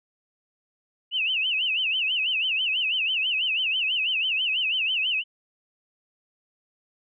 sine tone with vibrato, 2794 Hz, F7, in tune, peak -22 dBFS, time 1.11-5.24 s, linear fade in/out 50 ms, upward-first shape sine, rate 6.1 Hz, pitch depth 180 cents each way, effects none

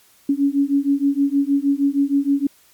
sine beating tone pair, 277.2 / 283.6 Hz, C#4 / C#4, 0 / +40 cents, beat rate 6.4 Hz, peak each -18 dBFS, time 0.29-2.47 s, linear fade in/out 5 ms, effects white hiss -54 dBFS RMS until 2.73 s + MP3 96 kbps

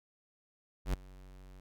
square tone with ADSR envelope, 46.84 Hz, F#1, 22 cents sharp, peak -28 dBFS, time 0.85-1.6 s, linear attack 87 ms, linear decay 9 ms, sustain -23 dB, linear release 3 ms, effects none

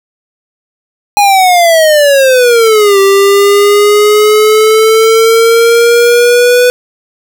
square exponential two-way sweep, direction down then up, 830.6 to 390.9 to 495.5 Hz, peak -4 dBFS, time 1.17-6.7 s, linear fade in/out 0 ms, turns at 2.99 s, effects none

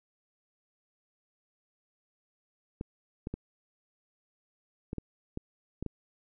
clicks, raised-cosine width 3 ms, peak -22 dBFS, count 8, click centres 2.811 / 3.271 / 3.34 / 4.931 / 4.983 / 5.374 / 5.826 / 5.863 s, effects none

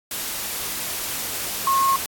sine tone in noise, 1083 Hz, C#6, 41 cents flat, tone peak -16 dBFS, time 1.67-1.96 s, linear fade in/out 2 ms, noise white, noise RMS -28 dBFS, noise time 0.11-2.06 s, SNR +9 dB, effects AAC 64 kbps

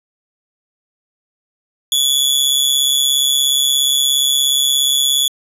sawtooth tone with amplitude modulation, 3413 Hz, G#7, 47 cents sharp, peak -6 dBFS, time 1.92-5.28 s, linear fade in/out 2 ms, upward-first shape sine, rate 137 Hz, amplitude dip 70%, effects resampled to 32000 Hz + 7-bit

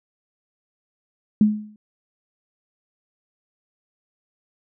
sine tone with exponential decay, 211.7 Hz, G#3, 33 cents sharp, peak -9 dBFS, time 1.41-1.76 s, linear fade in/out 2 ms, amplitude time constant 76 ms, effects none

